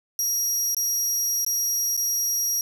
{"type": "tone with dropouts", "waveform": "30% pulse", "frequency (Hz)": 5690, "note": "F8", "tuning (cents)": 31, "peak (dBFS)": -18, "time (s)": [0.19, 2.61], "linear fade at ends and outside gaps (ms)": 1, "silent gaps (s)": [[0.747, 0.767], [1.448, 1.464], [1.967, 1.975]], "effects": []}